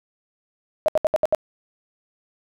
sine tone bursts, 622.3 Hz, D#5, in tune, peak -14 dBFS, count 6, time 0.86-1.348 s, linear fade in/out 0 ms, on 23 ms, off 70 ms, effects none

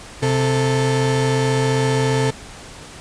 35% pulse tone pair together, 130.67 / 440 Hz, C3 / A4, -2 / 0 cents, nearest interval octave + major sixth, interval 2102 cents, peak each -16 / -18 dBFS, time 0.22-2.31 s, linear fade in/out 10 ms, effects pink hiss -38 dBFS RMS until 3 s + resampled to 22050 Hz

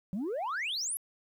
sine exponential sweep, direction up, 175.9 to 11700 Hz, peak -29 dBFS, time 0.13-0.97 s, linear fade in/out 0 ms, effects tanh soft clip ceiling -30 dBFS + 11-bit

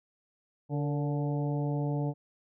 harmonic tone with a mistuned harmonic, 144.8 Hz, D3, 24 cents flat, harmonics 1 / 2 / 3 / 4 / 5 / 6, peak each -29 / -35 / -39 / -41 / -43 / -45 dBFS, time 0.69-2.14 s, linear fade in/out 50 ms, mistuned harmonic 3, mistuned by +57 cents, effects none

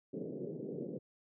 white band-pass noise, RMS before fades -42 dBFS, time 0.13-0.99 s, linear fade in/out 10 ms, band 140 to 490 Hz, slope 48 dB/octave, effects none

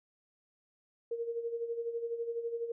sine tone with tremolo, 465.9 Hz, A#4, 1 cent flat, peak -31 dBFS, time 1.11-2.72 s, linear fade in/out 5 ms, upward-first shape sine, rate 12 Hz, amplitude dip 65%, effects none

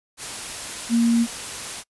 sine tone in noise, 233.1 Hz, A#3, in tune, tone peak -15 dBFS, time 0.89-1.27 s, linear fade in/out 50 ms, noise white, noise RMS -32 dBFS, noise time 0.17-1.84 s, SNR +14 dB, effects noise-tail reverb RT60 0.1 s tail -26 dB re dry + resampled to 24000 Hz

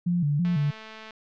sine tone with vibrato, 159.6 Hz, D#3, 44 cents sharp, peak -21 dBFS, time 0.06-0.71 s, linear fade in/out 10 ms, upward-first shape square, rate 3 Hz, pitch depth 160 cents each way
click train, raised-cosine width 0.2 ms, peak -24 dBFS, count 145, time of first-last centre 0.45-1.108 s, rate 219 Hz
effects low-pass 3000 Hz 12 dB/octave

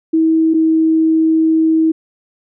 sine tone pair in turn, 321.8 / 320.4 Hz, E4 / E4, -42 / -49 cents, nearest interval unison, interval 7 cents, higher first, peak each -9 dBFS, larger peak neither, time 0.13-0.54 / 0.54-1.92 s, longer second, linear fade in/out 10 ms, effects none

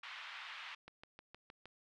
white band-pass noise, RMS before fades -49 dBFS, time 0.03-0.75 s, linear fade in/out 5 ms, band 970 to 3200 Hz, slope 24 dB/octave
click train, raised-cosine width 0.3 ms, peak -36 dBFS, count 6, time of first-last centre 0.88-1.656 s, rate 6.44 Hz
effects none

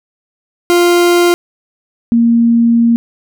40% pulse / sine tone pair in turn, 349.2 / 233.1 Hz, F4 / A#3, 0 / 0 cents, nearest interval perfect fifth, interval 700 cents, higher first, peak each -6 dBFS, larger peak neither, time 0.7-1.34 / 2.12-2.96 s, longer second, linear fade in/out 0 ms, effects none

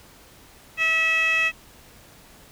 15% pulse tone with band-pass filter, 647 Hz, E5, 32 cents flat, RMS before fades -21 dBFS, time 0.77-1.52 s, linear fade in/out 50 ms, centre 2400 Hz, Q 6.3, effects pink hiss -50 dBFS RMS until 2.51 s

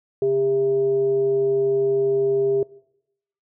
sine tone with frequency modulation, 400.7 Hz, G4, 38 cents sharp, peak -17 dBFS, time 0.22-2.63 s, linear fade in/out 2 ms, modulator 263 Hz, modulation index 0.3, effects noise-tail reverb RT60 0.8 s tail -22 dB re dry

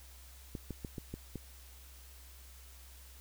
clicks, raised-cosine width 3 ms, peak -27 dBFS, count 6, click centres 0.552 / 0.707 / 0.848 / 0.982 / 1.14 / 1.357 s, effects added 64 Hz sine -53 dBFS peak until 3.2 s + white hiss -58 dBFS RMS until 3.2 s

